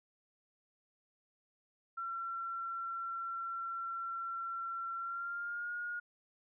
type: tone with pitch glide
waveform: sine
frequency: 1358 to 1432.9 Hz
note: F6 to F6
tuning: -49 to +44 cents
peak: -37 dBFS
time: 1.97-6 s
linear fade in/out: 10 ms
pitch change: +93 cents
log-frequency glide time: 4.97-5.72 s
effects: none